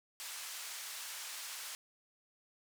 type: band-pass noise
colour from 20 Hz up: white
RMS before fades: -45 dBFS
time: 0.2-1.75 s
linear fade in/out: 0 ms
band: 990 to 9800 Hz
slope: 12 dB/octave
effects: none